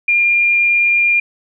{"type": "tone", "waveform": "sine", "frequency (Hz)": 2403, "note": "D7", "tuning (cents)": 39, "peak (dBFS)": -10, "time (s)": [0.08, 1.2], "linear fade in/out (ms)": 5, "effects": []}